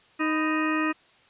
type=harmonic tone with a mistuned harmonic; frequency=311.1 Hz; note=D#4; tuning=in tune; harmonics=1 / 2 / 3 / 4 / 5 / 6 / 8 / 9; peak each=-25 / -37 / -36 / -30 / -39 / -31 / -33 / -43 dBFS; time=0.19-0.93 s; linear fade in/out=20 ms; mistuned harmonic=3; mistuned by=+110 cents; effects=white hiss -58 dBFS RMS until 1.29 s + resampled to 8000 Hz